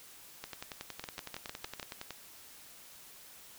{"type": "two click trains", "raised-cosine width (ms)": 0.2, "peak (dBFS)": [-22, -23], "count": [6, 19], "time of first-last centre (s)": [[1.04, 1.798], [0.44, 2.107]], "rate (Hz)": [6.6, 10.8], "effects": ["white hiss -54 dBFS RMS until 3.58 s"]}